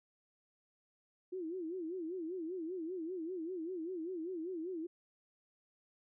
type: tone with vibrato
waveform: sine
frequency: 345.3 Hz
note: F4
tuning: 20 cents flat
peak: -38 dBFS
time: 1.32-4.87 s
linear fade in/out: 10 ms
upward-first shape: sine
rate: 5.1 Hz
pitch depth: 160 cents each way
effects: none